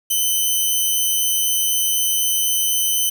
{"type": "tone", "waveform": "5% pulse", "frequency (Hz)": 3036, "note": "F#7", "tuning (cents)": 44, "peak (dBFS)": -8, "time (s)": [0.1, 3.1], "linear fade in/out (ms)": 10, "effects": ["7-bit"]}